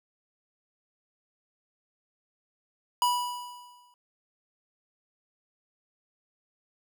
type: tone with exponential decay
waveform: square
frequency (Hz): 979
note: B5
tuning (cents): -15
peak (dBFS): -21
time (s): 3.02-3.94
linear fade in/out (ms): 1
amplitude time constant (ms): 200
effects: none